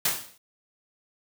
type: noise with exponential decay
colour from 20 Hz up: white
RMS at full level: -21 dBFS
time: 0.05-0.38 s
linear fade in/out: 5 ms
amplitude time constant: 71 ms
effects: none